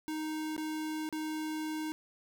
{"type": "tone with dropouts", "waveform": "square", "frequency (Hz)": 311.1, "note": "D#4", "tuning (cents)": 0, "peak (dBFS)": -35, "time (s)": [0.08, 1.92], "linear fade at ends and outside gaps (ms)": 0, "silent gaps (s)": [[0.565, 0.579], [1.09, 1.126]], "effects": []}